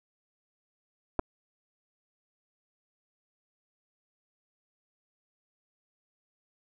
clicks, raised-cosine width 1 ms, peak -14 dBFS, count 2, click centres 1.192 / 1.195 s, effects none

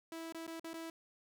sawtooth tone with dropouts, 327.9 Hz, E4, 9 cents flat, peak -39 dBFS, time 0.12-0.9 s, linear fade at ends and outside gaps 2 ms, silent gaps 0.324-0.346 / 0.467-0.477 / 0.597-0.643 / 0.733-0.74 s, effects 13-bit

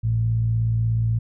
15% pulse tone with low-pass filter, 56.6 Hz, A1, 50 cents sharp, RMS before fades -21 dBFS, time 0.03-1.19 s, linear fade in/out 10 ms, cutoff 110 Hz, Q 6.6, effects none

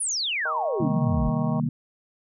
sine exponential sweep, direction down, 10548 to 44.42 Hz, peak -24 dBFS, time 0-1.3 s, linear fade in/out 10 ms
harmonic tone, 156.9 Hz, D#3, 15 cents sharp, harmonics 3 / 4 / 5 / 6 / 7, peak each -40 / -33 / -37 / -38 / -37 dBFS, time 0.45-1.6 s, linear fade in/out 2 ms
sine chord, C minor seventh, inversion none, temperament equal with one note detuned, 129.38 / 155.56 / 196 / 233.1 Hz, C3 / Eb3 / G3 / Bb3, -19 / 0 / 0 / 0 cents, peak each -30 / -26 / -31 / -26 dBFS, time 0.8-1.69 s, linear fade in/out 5 ms
effects none

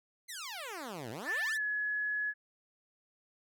10% pulse exponential two-way sweep, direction down then up, 2139 to 103.83 to 2139 Hz, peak -32 dBFS, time 0.28-1.58 s, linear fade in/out 20 ms, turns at 1.1 s
sine tone with pitch glide, 1760 to 1694.2 Hz, A6 to G#6, 0 to +34 cents, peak -31 dBFS, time 1.25-2.34 s, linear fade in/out 50 ms, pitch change -66 cents, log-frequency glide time 1.54-1.62 s
effects none

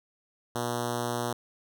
5% pulse tone with notch filter, 120 Hz, B2, 49 cents flat, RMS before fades -31 dBFS, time 0.55-1.33 s, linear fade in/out 5 ms, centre 2200 Hz, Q 0.89, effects none

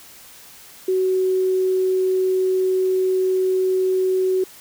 sine tone, 374.1 Hz, F#4, 19 cents sharp, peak -16 dBFS, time 0.88-4.44 s, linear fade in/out 5 ms, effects white hiss -44 dBFS RMS until 4.6 s

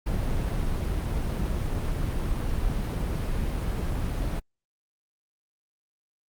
brown noise, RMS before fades -27 dBFS, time 0.06-4.4 s, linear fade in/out 10 ms, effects Opus 32 kbps

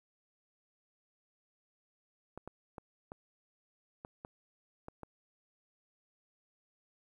clicks, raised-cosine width 1 ms, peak -30 dBFS, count 8, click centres 2.376 / 2.476 / 2.782 / 3.119 / 4.049 / 4.249 / 4.884 / 5.033 s, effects 11-bit

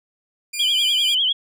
15% pulse tone with tremolo, 2400 Hz, D7, 37 cents sharp, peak -19 dBFS, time 0.53-1.15 s, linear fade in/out 10 ms, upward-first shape sine, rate 4 Hz, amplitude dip 35%
sine tone with vibrato, 3151 Hz, G7, 8 cents sharp, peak -16 dBFS, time 0.59-1.33 s, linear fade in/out 10 ms, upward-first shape triangle, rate 10 Hz, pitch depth 120 cents each way
effects none

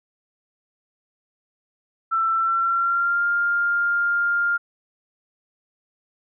sine tone with pitch glide, 1336 to 1402.4 Hz, E6 to F6, +23 to +7 cents, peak -18 dBFS, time 2.11-4.58 s, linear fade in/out 20 ms, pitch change +84 cents, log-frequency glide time 2.34-3.25 s, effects none

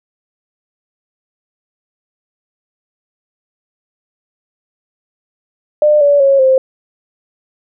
sine tone with pitch steps, 600 / 573.9 / 548.9 / 525.1 Hz, D5 / D5 / C#5 / C5, +37 / -40 / -17 / +6 cents, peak -6 dBFS, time 5.82-6.58 s, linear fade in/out 2 ms, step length 190 ms, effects none

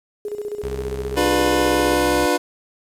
sine tone with tremolo, 415.3 Hz, G#4, in tune, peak -23 dBFS, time 0.25-1.94 s, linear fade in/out 2 ms, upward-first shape square, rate 15 Hz, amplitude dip 65%
sawtooth tone with vibrato, 65.41 Hz, C2, in tune, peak -24 dBFS, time 0.63-2.26 s, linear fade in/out 5 ms, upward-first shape sine, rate 16 Hz, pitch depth 8 cents each way
25% pulse chord, B diminished, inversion first, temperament just, 296.3 / 355.6 / 493.9 Hz, D4 / F4 / B4, +15 / +31 / 0 cents, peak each -17 dBFS, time 1.16-2.38 s, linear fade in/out 20 ms
effects resampled to 32000 Hz + 8-bit

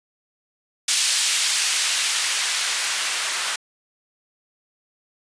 blue noise with band-pass filter sweep, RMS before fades -22 dBFS, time 0.88-3.56 s, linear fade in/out 5 ms, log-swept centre 3400 to 1300 Hz, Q 0.72, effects resampled to 22050 Hz

